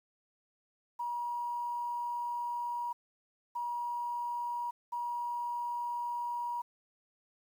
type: tone bursts at uneven times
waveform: sine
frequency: 958 Hz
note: A#5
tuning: 47 cents sharp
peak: -33 dBFS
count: 3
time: 0.99-2.93 / 3.55-4.71 / 4.92-6.62 s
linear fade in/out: 10 ms
effects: 10-bit